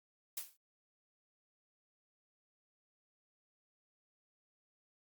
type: noise with exponential decay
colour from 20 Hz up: blue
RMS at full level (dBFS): -37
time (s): 0.37-0.57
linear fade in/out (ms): 5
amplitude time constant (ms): 43
effects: Opus 48 kbps